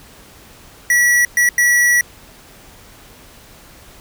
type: tone bursts at uneven times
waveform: square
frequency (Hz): 1938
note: B6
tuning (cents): -33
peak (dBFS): -11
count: 3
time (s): 0.9-1.25 / 1.37-1.49 / 1.58-2.01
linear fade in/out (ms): 2
effects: pink hiss -43 dBFS RMS until 4 s